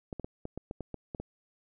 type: clicks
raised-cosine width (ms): 2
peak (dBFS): -24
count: 10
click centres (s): 0.128 / 0.197 / 0.245 / 0.454 / 0.576 / 0.711 / 0.807 / 0.943 / 1.148 / 1.2
effects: none